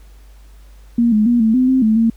sine tone with pitch steps, 235.4 / 213 / 239.7 / 221.7 / 255.1 / 261.2 / 218.4 / 227.3 Hz, A#3 / G#3 / A#3 / A3 / C4 / C4 / A3 / A#3, +17 / +44 / +48 / +13 / -44 / -3 / -13 / -43 cents, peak -10 dBFS, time 0.98-2.1 s, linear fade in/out 5 ms, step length 140 ms, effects added 50 Hz sine -39 dBFS peak until 2.16 s + pink hiss -54 dBFS RMS until 2.16 s

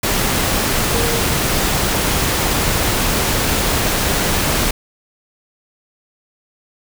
sine tone in noise, 466.2 Hz, A#4, in tune, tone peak -22 dBFS, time 0.94-1.2 s, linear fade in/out 5 ms, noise pink, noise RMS -17 dBFS, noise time 0.03-4.71 s, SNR -8 dB, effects none

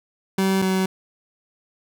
30% pulse tone pair in turn, 191.7 / 188.73 Hz, G3 / F#3, -38 / +35 cents, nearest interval unison, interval 27 cents, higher first, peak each -15 / -16 dBFS, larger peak first, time 0.38-0.62 / 0.62-0.86 s, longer neither, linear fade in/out 5 ms, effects none

